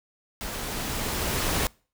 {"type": "noise with level ramp", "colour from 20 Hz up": "pink", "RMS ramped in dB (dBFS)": [-34, -25], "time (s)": [0.41, 1.67], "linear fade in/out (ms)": 0, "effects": ["noise-tail reverb RT60 0.4 s tail -26 dB re dry"]}